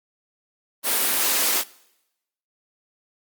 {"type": "high-pass noise", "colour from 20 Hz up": "white", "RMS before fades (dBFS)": -21, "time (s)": [0.83, 1.64], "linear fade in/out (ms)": 50, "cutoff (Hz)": 240, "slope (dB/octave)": 24, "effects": ["noise-tail reverb RT60 0.9 s tail -22 dB re dry", "Opus 32 kbps"]}